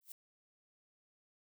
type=noise with exponential growth; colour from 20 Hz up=violet; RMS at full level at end=-44 dBFS; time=0.01-0.12 s; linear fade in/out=2 ms; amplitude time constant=22 ms; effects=none